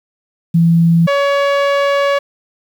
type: tone pair in turn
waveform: sine / sawtooth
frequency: 167.4 / 563.1 Hz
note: E3 / C#5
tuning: +27 / +27 cents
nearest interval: octave + major sixth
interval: 2100 cents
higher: second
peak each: -7 dBFS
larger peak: neither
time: 0.54-1.07 / 1.07-2.19 s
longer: second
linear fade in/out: 10 ms
effects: low-pass 3000 Hz 12 dB/octave + 7-bit